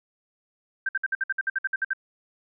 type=tone bursts; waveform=sine; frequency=1568 Hz; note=G6; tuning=in tune; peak=-22 dBFS; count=13; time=0.86-1.934 s; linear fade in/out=5 ms; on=30 ms; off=57 ms; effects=none